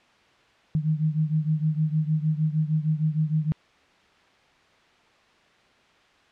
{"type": "beating tone pair", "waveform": "sine", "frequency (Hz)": [153.4, 159.9], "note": ["D#3", "D#3"], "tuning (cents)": [-24, 48], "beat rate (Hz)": 6.5, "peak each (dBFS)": [-23, -26], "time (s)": [0.75, 3.52], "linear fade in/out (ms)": 0, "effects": ["white hiss -58 dBFS RMS until 6.31 s", "low-pass 3000 Hz 12 dB/octave"]}